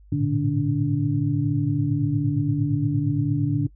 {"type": "tone cluster", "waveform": "sine", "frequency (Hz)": [105.2, 114, 122.4, 146.8, 289.7], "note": ["G#2", "A#2", "B2", "D3", "D4"], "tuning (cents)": [23, -38, -15, 0, -24], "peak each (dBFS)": [-30, -27, -32, -23, -24], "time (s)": [0.12, 3.67], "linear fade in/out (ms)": 5, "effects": ["noise-tail reverb RT60 0.1 s tail -19 dB re dry", "added 50 Hz sine -47 dBFS peak until 3.75 s"]}